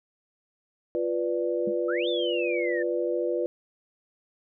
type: chord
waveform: sine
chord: B diminished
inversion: second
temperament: equal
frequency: 349.2 / 493.9 / 587.3 Hz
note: F4 / B4 / D5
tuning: 0 / 0 / 0 cents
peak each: -28 / -28 / -31 dBFS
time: 0.95-3.46 s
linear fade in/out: 0 ms
type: tone with exponential decay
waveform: sine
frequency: 207.7 Hz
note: G#3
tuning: in tune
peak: -27 dBFS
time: 1.67-1.77 s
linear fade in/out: 5 ms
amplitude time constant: 21 ms
type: exponential two-way sweep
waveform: sine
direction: up then down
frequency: 1244.5 to 3641 to 1760 Hz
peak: -31 dBFS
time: 1.88-2.83 s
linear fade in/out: 10 ms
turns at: 2.08 s
effects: none